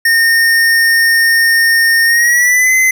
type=tone with pitch glide; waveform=square; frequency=1833 to 2046 Hz; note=A#6 to C7; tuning=-30 to -39 cents; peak=-8 dBFS; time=0.05-2.91 s; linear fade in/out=5 ms; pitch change=+191 cents; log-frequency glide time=2.05-2.74 s; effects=none